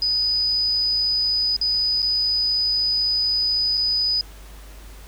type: tone with dropouts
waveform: sine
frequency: 4978 Hz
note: D#8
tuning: in tune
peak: -18 dBFS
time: 0.02-4.21 s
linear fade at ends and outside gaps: 1 ms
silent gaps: 1.565-1.613 / 2.02-2.027 / 3.772-3.776 s
effects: added 50 Hz sine -39 dBFS peak until 5.07 s + pink hiss -47 dBFS RMS until 5.07 s